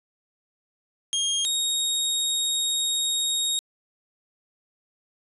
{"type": "tone pair in turn", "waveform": "25% pulse", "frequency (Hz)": [3236, 3748], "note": ["G#7", "A#7"], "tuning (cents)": [-46, 9], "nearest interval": "minor third", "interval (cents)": 255, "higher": "second", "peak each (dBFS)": -19, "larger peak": "neither", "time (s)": [[1.13, 1.45], [1.45, 3.59]], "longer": "second", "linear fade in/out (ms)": 0, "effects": ["resampled to 32000 Hz"]}